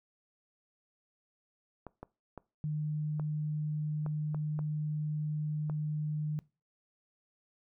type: clicks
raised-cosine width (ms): 1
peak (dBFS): -29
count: 8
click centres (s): 1.867 / 2.03 / 2.377 / 3.197 / 4.063 / 4.346 / 4.591 / 5.698
type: tone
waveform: sine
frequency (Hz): 151.7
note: D#3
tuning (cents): -44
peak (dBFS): -31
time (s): 2.64-6.39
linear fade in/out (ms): 0
effects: noise-tail reverb RT60 0.3 s tail -22 dB re dry